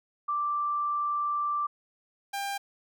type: tone pair in turn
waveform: sine / sawtooth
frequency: 1174.7 / 797 Hz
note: D6 / G5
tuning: 0 / +28 cents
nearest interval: perfect fifth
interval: 672 cents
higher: first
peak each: -26 / -27 dBFS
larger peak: first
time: 0.28-1.67 / 2.33-2.58 s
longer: first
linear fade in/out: 10 ms
effects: none